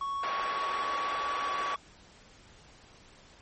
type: tone with pitch glide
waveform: triangle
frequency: 1110 to 1134.6 Hz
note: C#6 to C#6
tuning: +2 to +40 cents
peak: -29 dBFS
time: 0.01-1.76 s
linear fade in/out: 2 ms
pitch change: +38 cents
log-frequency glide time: 0.18-1.23 s
type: band-pass noise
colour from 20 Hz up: white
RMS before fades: -37 dBFS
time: 0.23-1.75 s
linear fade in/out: 5 ms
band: 490 to 1600 Hz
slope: 12 dB/octave
effects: pink hiss -56 dBFS RMS until 3.41 s + MP3 32 kbps